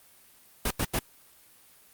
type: noise bursts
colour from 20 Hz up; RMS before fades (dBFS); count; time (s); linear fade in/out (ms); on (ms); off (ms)
pink; -27; 3; 0.65-0.992; 5; 58; 84
effects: white hiss -57 dBFS RMS until 1.93 s + Opus 32 kbps